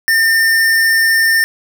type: tone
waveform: square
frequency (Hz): 1806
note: A6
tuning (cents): +45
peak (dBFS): -10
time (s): 0.08-1.44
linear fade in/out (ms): 0
effects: none